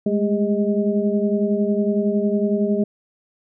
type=tone cluster; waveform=sine; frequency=203 / 213.9 / 404.6 / 625 Hz; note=G#3 / A3 / G#4 / D#5; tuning=-39 / -49 / -45 / +8 cents; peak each=-21 / -22 / -22 / -27 dBFS; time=0.06-2.84 s; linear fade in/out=5 ms; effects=none